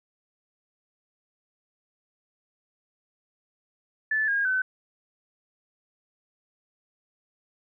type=tone with pitch steps; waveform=sine; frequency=1744 / 1627.2 / 1518.2 Hz; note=A6 / G#6 / F#6; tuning=-16 / -36 / +44 cents; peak=-22 dBFS; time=4.11-4.62 s; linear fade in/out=5 ms; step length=170 ms; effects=none